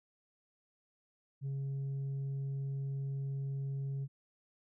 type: tone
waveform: sine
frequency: 137.2 Hz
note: C#3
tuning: 17 cents flat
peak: -32 dBFS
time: 1.41-4.08 s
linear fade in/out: 50 ms
effects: tanh soft clip ceiling -34 dBFS